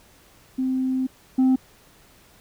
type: tone pair in turn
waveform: sine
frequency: 260 / 260 Hz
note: C4 / C4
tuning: -11 / -11 cents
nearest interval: unison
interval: 0 cents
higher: neither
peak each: -20 / -12 dBFS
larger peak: second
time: 0.58-1.07 / 1.38-1.56 s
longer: first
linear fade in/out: 10 ms
effects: tanh soft clip ceiling -14 dBFS + pink hiss -54 dBFS RMS until 2.4 s